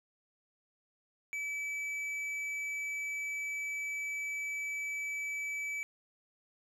sine tone with tanh clipping, 2300 Hz, D7, 37 cents flat, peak -36 dBFS, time 1.33-5.83 s, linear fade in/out 0 ms, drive 7 dB, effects none

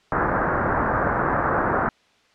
white low-pass noise, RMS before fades -22 dBFS, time 0.12-1.89 s, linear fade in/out 2 ms, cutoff 1600 Hz, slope 48 dB/octave, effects white hiss -59 dBFS RMS until 2.34 s + low-pass 4000 Hz 12 dB/octave

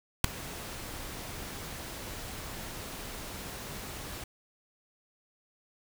pink noise with ADSR envelope, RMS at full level -18 dBFS, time 0.24-4.24 s, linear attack 4 ms, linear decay 4 ms, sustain -23 dB, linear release 4 ms, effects none

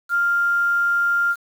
sine tone with quantisation, 1396.9 Hz, F6, in tune, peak -16 dBFS, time 0.09-1.36 s, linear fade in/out 50 ms, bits 7, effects none

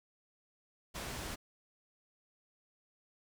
pink low-pass noise, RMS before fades -42 dBFS, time 0.94-1.36 s, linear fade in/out 20 ms, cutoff 11000 Hz, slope 12 dB/octave, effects none

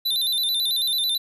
square tone with vibrato, 3781 Hz, A#7, 24 cents sharp, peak -21 dBFS, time 0.05-1.18 s, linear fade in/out 10 ms, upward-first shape square, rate 9.1 Hz, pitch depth 87 cents each way, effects none

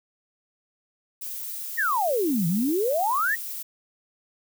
violet noise, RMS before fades -34 dBFS, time 1.21-3.63 s, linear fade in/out 10 ms
sine exponential two-way sweep, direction down then up, 1941 to 160 to 1941 Hz, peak -21 dBFS, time 1.77-3.36 s, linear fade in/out 20 ms, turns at 2.47 s
effects none

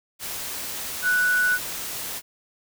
sine tone in noise, 1480 Hz, F#6, in tune, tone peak -18 dBFS, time 1.02-1.59 s, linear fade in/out 50 ms, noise white, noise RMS -32 dBFS, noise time 0.19-2.22 s, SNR +11 dB, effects none

